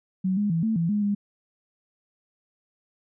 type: tone with pitch steps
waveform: sine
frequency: 187.4 / 206.4 / 164.9 / 221.9 / 167.2 / 207.9 / 203.5 Hz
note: F#3 / G#3 / E3 / A3 / E3 / G#3 / G#3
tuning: +22 / -10 / +1 / +15 / +25 / +2 / -35 cents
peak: -21 dBFS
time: 0.24-1.15 s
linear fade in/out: 10 ms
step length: 130 ms
effects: none